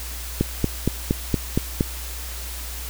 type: click train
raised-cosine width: 3 ms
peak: -5 dBFS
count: 7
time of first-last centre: 0.41-1.809 s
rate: 4.29 Hz
effects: added 60 Hz sine -32 dBFS peak until 2.89 s + white hiss -35 dBFS RMS until 2.89 s